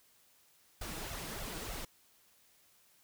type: noise with flanger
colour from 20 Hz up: pink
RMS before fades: -42 dBFS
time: 0.81-1.85 s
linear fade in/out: 5 ms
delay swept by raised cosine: 1.4 to 6.3 ms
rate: 3.3 Hz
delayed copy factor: +0.85
effects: white hiss -67 dBFS RMS until 3.03 s